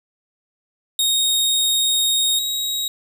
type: tone pair in turn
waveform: sawtooth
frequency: 3729 / 3807 Hz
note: A#7 / A#7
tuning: 0 / +36 cents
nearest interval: unison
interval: 36 cents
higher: second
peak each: -13 / -18 dBFS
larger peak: first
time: 0.99-2.39 / 2.39-2.88 s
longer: first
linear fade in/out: 2 ms
effects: none